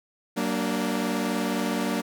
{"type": "chord", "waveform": "sawtooth", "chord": "Gb augmented", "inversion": "none", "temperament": "equal with one note detuned", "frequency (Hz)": [189.32, 233.1, 293.7], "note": ["Gb3", "Bb3", "D4"], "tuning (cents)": [40, 0, 0], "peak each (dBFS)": [-26, -24, -26], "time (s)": [0.36, 2.02], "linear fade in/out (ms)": 20, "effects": []}